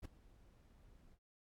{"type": "noise with ADSR envelope", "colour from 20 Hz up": "brown", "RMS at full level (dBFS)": -42, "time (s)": [0.02, 1.19], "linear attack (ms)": 33, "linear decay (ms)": 5, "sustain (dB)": -22, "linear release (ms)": 69, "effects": ["AAC 64 kbps"]}